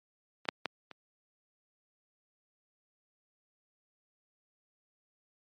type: clicks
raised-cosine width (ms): 0.3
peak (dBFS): -28 / -10 / -15 / -29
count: 4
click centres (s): 0.454 / 0.488 / 0.657 / 0.913
effects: high-pass 200 Hz 12 dB/octave + MP3 48 kbps